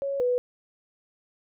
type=tone pair in turn; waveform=sine; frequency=554.4 / 493.9 Hz; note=C#5 / B4; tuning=0 / 0 cents; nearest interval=major second; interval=200 cents; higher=first; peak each=-26 / -21 dBFS; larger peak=second; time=0.02-0.2 / 0.2-0.38 s; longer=neither; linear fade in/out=0 ms; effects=none